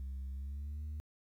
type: tone with pitch glide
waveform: sine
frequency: 66.6 to 75.62 Hz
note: C2 to D#2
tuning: +31 to -49 cents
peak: -36 dBFS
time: 0-1 s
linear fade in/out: 0 ms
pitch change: +220 cents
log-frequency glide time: 0.31-0.84 s
effects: tanh soft clip ceiling -38 dBFS + 12-bit